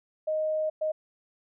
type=tone bursts at uneven times; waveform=sine; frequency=622.3 Hz; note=D#5; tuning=in tune; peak=-25 dBFS; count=2; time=0.27-0.7 / 0.81-0.92 s; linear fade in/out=10 ms; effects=none